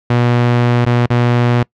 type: tone with dropouts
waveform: sawtooth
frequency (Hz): 120.9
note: B2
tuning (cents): -36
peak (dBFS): -6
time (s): 0.1-1.63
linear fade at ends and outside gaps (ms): 5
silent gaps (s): 0.851-0.863 / 1.063-1.102
effects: noise-tail reverb RT60 0.1 s tail -24 dB re dry + low-pass 3000 Hz 12 dB/octave